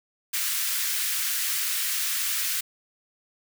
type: high-pass noise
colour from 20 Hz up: white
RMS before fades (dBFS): -27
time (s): 0.33-2.61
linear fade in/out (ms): 10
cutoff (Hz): 1400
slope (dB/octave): 24
effects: none